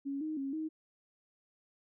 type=tone with pitch steps; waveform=sine; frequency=277.7 / 311.1 / 273 / 314.6 Hz; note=C#4 / D#4 / C#4 / D#4; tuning=+3 / 0 / -26 / +19 cents; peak=-34 dBFS; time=0.05-0.69 s; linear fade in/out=20 ms; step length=160 ms; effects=none